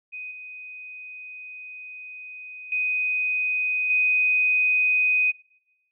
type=tone with level steps; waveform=sine; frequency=2500 Hz; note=D#7; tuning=8 cents sharp; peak=-33 / -37 / -22 / -18 dBFS; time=0.12-5.32 s; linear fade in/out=20 ms; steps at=0.31 / 2.72 / 3.9 s; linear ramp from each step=2 ms; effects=noise-tail reverb RT60 0.9 s tail -21 dB re dry